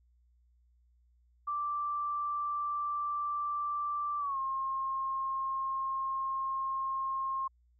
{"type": "tone with pitch glide", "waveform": "sine", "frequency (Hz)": [1173, 1069.5], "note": ["D6", "C6"], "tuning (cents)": [-2, 38], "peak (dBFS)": -31, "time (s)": [1.47, 7.48], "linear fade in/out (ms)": 10, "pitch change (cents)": -160, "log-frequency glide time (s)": [4.19, 4.38], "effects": ["added 60 Hz sine -64 dBFS peak until 7.79 s"]}